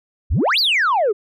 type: exponential two-way sweep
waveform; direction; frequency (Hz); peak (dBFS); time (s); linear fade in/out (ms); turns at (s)
sine; up then down; 51.91 to 4944 to 381.6; -12; 0.3-1.13; 20; 0.59
effects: tanh soft clip ceiling -12 dBFS